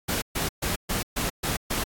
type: noise bursts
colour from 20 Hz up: pink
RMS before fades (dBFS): -27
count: 7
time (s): 0.08-1.84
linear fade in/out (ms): 10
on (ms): 140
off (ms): 130
effects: AAC 64 kbps